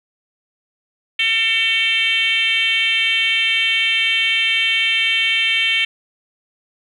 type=tone with frequency modulation; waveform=sine; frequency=2691 Hz; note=E7; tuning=35 cents sharp; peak=-13 dBFS; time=1.19-5.85 s; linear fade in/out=5 ms; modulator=442 Hz; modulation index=1.5; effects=tanh soft clip ceiling -10 dBFS + 9-bit